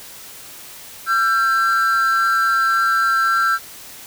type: tone pair together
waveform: triangle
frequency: 1349.1 / 1579 Hz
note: E6 / G6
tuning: +40 / +12 cents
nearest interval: minor third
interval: 272 cents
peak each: -14 / -17 dBFS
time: 1.06-3.59 s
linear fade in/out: 50 ms
effects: white hiss -38 dBFS RMS until 4.06 s